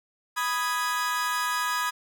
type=chord; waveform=40% pulse; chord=G# minor; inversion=first; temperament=equal; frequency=987.8 / 1244.5 / 1661.2 Hz; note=B5 / D#6 / G#6; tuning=0 / 0 / 0 cents; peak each=-29 dBFS; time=0.36-1.91 s; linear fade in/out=20 ms; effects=none